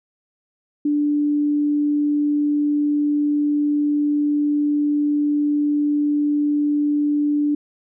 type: tone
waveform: sine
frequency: 293.7 Hz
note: D4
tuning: in tune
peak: -16 dBFS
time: 0.85-7.55 s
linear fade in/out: 5 ms
effects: none